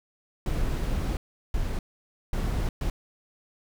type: noise bursts at uneven times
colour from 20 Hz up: brown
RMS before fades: -27 dBFS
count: 4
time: 0.46-1.17 / 1.54-1.79 / 2.33-2.69 / 2.81-2.9 s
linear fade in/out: 2 ms
effects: none